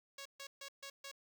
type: tone bursts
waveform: 5% pulse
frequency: 553 Hz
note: C#5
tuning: 4 cents flat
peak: -35 dBFS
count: 5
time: 0.18-1.115 s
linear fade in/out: 5 ms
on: 75 ms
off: 140 ms
effects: none